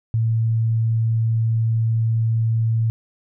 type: tone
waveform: sine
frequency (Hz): 113.1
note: A2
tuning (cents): +48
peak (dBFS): -16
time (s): 0.14-2.9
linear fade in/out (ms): 0
effects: none